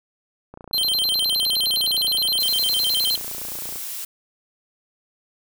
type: click train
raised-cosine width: 1 ms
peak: -25 dBFS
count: 95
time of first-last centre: 0.54-3.759 s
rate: 29.2 Hz
type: tone with vibrato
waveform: square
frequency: 3596 Hz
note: A7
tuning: 37 cents sharp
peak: -19 dBFS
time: 0.73-3.16 s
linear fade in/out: 5 ms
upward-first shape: square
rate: 9.7 Hz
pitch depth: 240 cents each way
type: noise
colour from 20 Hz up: blue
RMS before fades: -31 dBFS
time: 2.4-4.05 s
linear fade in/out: 5 ms
effects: none